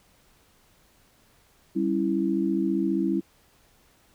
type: chord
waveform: sine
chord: C# diminished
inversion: second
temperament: equal with one note detuned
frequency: 196 / 274.8 / 329.6 Hz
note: G3 / C#4 / E4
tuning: 0 / -15 / 0 cents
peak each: -27 / -28 / -25 dBFS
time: 1.75-3.21 s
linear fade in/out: 20 ms
effects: pink hiss -61 dBFS RMS until 4.14 s